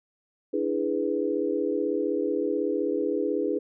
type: chord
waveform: sine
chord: E dominant seventh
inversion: third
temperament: equal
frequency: 293.7 / 329.6 / 415.3 / 493.9 Hz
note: D4 / E4 / G#4 / B4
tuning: 0 / 0 / 0 / 0 cents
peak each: -30 / -30 / -28 / -30 dBFS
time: 0.53-3.59 s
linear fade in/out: 10 ms
effects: none